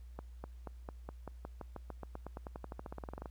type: accelerating click train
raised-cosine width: 1 ms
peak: -29 dBFS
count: 28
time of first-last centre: 0.19-3.258 s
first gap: 250 ms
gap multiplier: 0.93
effects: added 60 Hz sine -48 dBFS peak until 3.3 s + pink hiss -72 dBFS RMS until 3.3 s